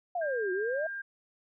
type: exponential two-way sweep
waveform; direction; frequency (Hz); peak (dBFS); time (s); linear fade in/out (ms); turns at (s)
sine; down then up; 735 to 359 to 657; -29; 0.15-0.87; 5; 0.52
type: tone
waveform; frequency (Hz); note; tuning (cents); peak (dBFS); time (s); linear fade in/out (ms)
sine; 1600; G6; +35; -35; 0.21-1.02; 10
effects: none